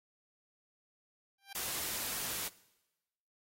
10% pulse tone with exponential growth, 790 Hz, G5, 13 cents sharp, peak -34 dBFS, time 1.38-1.53 s, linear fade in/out 5 ms, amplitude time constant 31 ms
white noise, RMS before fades -38 dBFS, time 1.55-2.48 s, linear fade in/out 2 ms
effects noise-tail reverb RT60 1.0 s tail -20 dB re dry + AAC 48 kbps

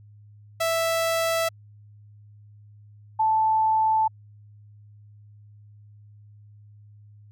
sawtooth / sine tone pair in turn, 659.3 / 877.3 Hz, E5 / A5, 0 / -5 cents, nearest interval perfect fourth, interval 495 cents, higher second, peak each -18 dBFS, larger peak neither, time 0.6-1.49 / 3.19-4.08 s, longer neither, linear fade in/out 10 ms, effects added 104 Hz sine -47 dBFS peak until 7.31 s

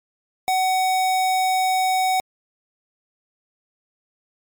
square tone, 750 Hz, F#5, 23 cents sharp, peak -18 dBFS, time 0.48-2.2 s, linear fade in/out 0 ms, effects MP3 96 kbps

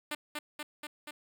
5% pulse tone with echo, 298.7 Hz, D4, 29 cents sharp, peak -22 dBFS, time 0.11-0.15 s, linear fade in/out 5 ms, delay 240 ms, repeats 4, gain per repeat -2 dB, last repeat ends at 1.11 s, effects none

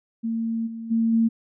sine tone with level steps, 227.2 Hz, A#3, 44 cents flat, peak -23 / -31 / -18 / -16 dBFS, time 0.23-1.29 s, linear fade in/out 20 ms, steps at 0.66 / 0.9 / 1.12 s, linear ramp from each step 20 ms, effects none

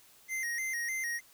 square tone with vibrato, 1975.5 Hz, B6, in tune, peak -33 dBFS, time 0.28-1.21 s, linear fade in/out 50 ms, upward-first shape square, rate 3.3 Hz, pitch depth 87 cents each way, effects white hiss -60 dBFS RMS until 1.33 s

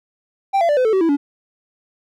triangle tone with pitch steps, 784 / 678.6 / 587.3 / 508.4 / 440 / 380.8 / 329.6 / 285.3 Hz, G5 / F5 / D5 / C5 / A4 / F#4 / E4 / C#4, 0 / -50 / 0 / -50 / 0 / +50 / 0 / +50 cents, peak -11 dBFS, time 0.53-1.17 s, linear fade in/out 20 ms, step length 80 ms, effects none

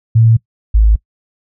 sine tone pair in turn, 113.5 / 53.56 Hz, A#2 / A1, -46 / -46 cents, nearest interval octave + minor second, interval 1300 cents, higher first, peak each -5 dBFS, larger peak neither, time 0.15-0.37 / 0.74-0.96 s, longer neither, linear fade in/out 10 ms, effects noise-tail reverb RT60 0.1 s tail -22 dB re dry

